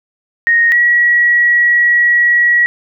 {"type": "tone pair in turn", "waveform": "sine", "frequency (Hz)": [1864.7, 1919.3], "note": ["A#6", "B6"], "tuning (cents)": [0, -50], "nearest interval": "unison", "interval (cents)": 50, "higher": "second", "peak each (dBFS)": -7, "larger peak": "neither", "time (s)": [[0.47, 0.72], [0.72, 2.66]], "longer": "second", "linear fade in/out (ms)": 0, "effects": []}